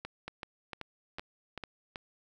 two click trains, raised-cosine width 0.3 ms, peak -23 / -23 dBFS, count 4 / 6, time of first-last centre 0.28-1.637 / 0.05-1.958 s, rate 2.21 / 2.62 Hz, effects 10-bit

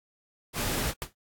pink noise, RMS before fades -30 dBFS, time 0.53-0.94 s, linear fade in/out 50 ms
pink noise with exponential decay, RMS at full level -30 dBFS, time 1.02-1.13 s, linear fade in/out 0 ms, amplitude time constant 22 ms
effects AAC 64 kbps

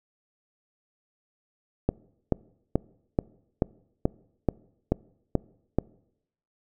click train, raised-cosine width 2 ms, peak -8 dBFS, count 10, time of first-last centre 1.89-5.786 s, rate 2.31 Hz, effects noise-tail reverb RT60 0.8 s tail -24 dB re dry

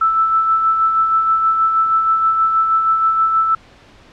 sine tone with tremolo, 1320 Hz, E6, 2 cents sharp, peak -10 dBFS, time 0.01-3.55 s, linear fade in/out 5 ms, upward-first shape sine, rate 6.3 Hz, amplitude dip 40%, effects pink hiss -45 dBFS RMS until 4.12 s + low-pass 4000 Hz 12 dB/octave

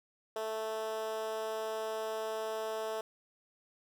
10% pulse tone with high-pass filter, 219.7 Hz, A3, 2 cents flat, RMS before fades -37 dBFS, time 0.36-3.01 s, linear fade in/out 2 ms, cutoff 520 Hz, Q 6.7, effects none

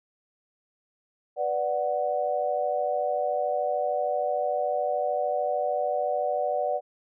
sine chord, B minor, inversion none, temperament equal, 493.9 / 587.3 / 740 Hz, B4 / D5 / F#5, 0 / 0 / 0 cents, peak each -31 / -27 / -28 dBFS, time 1.36-6.81 s, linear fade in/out 50 ms, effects none

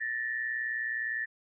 sine tone pair together, 1761 / 1880.6 Hz, A6 / A#6, +1 / +15 cents, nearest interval minor second, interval 114 cents, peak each -32 / -35 dBFS, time 0-1.26 s, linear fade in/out 20 ms, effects none

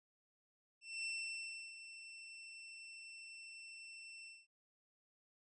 sawtooth tone with ADSR envelope, 2688 Hz, E7, 33 cents sharp, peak -36 dBFS, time 0.81-4.47 s, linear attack 230 ms, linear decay 690 ms, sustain -12 dB, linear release 200 ms, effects resampled to 22050 Hz

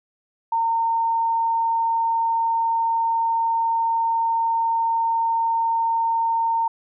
sine tone, 914 Hz, A#5, 34 cents flat, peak -18 dBFS, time 0.52-6.68 s, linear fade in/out 5 ms, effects none

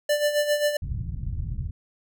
square tone with tremolo, 590 Hz, D5, 8 cents sharp, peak -19 dBFS, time 0.09-0.77 s, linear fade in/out 5 ms, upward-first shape sine, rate 7.5 Hz, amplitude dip 65%
white low-pass noise, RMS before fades -30 dBFS, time 0.82-1.71 s, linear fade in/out 5 ms, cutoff 120 Hz, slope 24 dB/octave
effects none

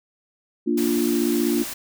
sine chord, Bb major, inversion none, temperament equal, 233.1 / 293.7 / 349.2 Hz, Bb3 / D4 / F4, 0 / 0 / 0 cents, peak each -23 dBFS, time 0.66-1.64 s, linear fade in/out 20 ms
white noise, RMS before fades -32 dBFS, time 0.77-1.74 s, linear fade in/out 10 ms
effects none

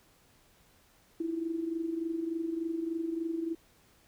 sine tone with amplitude modulation, 329.6 Hz, E4, in tune, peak -28 dBFS, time 1.2-3.55 s, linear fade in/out 5 ms, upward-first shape sine, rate 23.4 Hz, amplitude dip 65%, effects pink hiss -64 dBFS RMS until 4.07 s

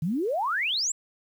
sine exponential sweep, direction up, 147.2 to 7902 Hz, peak -24 dBFS, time 0.02-0.92 s, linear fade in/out 5 ms, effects 9-bit

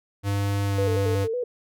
square tone with pitch glide, 100.2 to 98.31 Hz, G2 to G2, +38 to +5 cents, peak -23 dBFS, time 0.23-1.28 s, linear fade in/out 50 ms, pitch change -33 cents, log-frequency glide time 0.64-0.81 s
sine tone with vibrato, 470.7 Hz, A#4, 17 cents sharp, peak -24 dBFS, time 0.78-1.44 s, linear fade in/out 5 ms, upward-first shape square, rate 5.4 Hz, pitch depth 81 cents each way
effects none

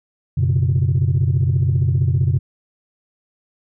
sine chord, F# suspended fourth, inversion none, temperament equal, 92.5 / 123.47 / 138.59 Hz, F#2 / B2 / C#3, 0 / 0 / 0 cents, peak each -17 dBFS, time 0.37-2.39 s, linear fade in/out 10 ms, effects tanh soft clip ceiling -9 dBFS

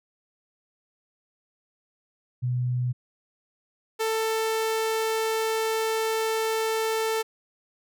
sine / sawtooth tone pair in turn, 124.3 / 443.7 Hz, B2 / A4, +12 / +14 cents, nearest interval octave + minor seventh, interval 2202 cents, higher second, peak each -23 / -20 dBFS, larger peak second, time 2.42-2.93 / 3.99-7.23 s, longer second, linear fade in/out 20 ms, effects none

